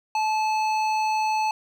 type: tone with hard clipping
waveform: sine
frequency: 867 Hz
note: A5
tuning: 26 cents flat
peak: -23 dBFS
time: 0.15-1.51 s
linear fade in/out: 2 ms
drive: 12 dB
effects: none